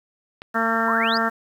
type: click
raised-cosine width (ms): 0.3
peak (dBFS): -20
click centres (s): 0.419
type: harmonic tone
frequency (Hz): 226.8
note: A#3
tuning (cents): -47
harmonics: 1 / 2 / 3 / 4 / 5 / 6 / 7 / 8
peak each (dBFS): -26 / -30 / -27 / -29 / -29 / -24 / -27 / -28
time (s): 0.54-1.3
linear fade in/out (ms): 20
type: exponential sweep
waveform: sine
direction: up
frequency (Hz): 897 to 5200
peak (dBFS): -24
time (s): 0.87-1.18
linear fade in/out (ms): 10
effects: 8-bit